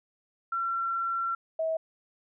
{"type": "tone pair in turn", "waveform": "sine", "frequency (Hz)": [1359, 644.3], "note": ["F6", "E5"], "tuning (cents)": [-48, -40], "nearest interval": "octave + minor second", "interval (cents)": 1292, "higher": "first", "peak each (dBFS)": [-27, -26], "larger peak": "second", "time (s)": [[0.52, 1.35], [1.59, 1.77]], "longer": "first", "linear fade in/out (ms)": 5, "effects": []}